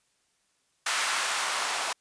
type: noise with band-pass filter sweep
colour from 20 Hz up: blue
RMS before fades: -29 dBFS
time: 0.86-1.93 s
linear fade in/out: 5 ms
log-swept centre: 1300 to 840 Hz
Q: 1.3
effects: white hiss -71 dBFS RMS until 2 s + resampled to 22050 Hz